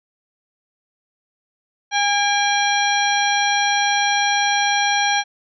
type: harmonic tone with a mistuned harmonic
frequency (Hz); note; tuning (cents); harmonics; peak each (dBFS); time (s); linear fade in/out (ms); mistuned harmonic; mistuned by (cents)
814; G#5; -35; 1 / 2 / 3 / 4 / 5 / 7; -19 / -22 / -24 / -25 / -26 / -27; 1.91-5.24; 50; 3; -61
effects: none